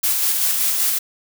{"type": "noise with tremolo", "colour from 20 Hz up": "blue", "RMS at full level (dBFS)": -18, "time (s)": [0.03, 0.99], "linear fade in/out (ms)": 10, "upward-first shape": "square", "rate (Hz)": 5.2, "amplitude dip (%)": 25, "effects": []}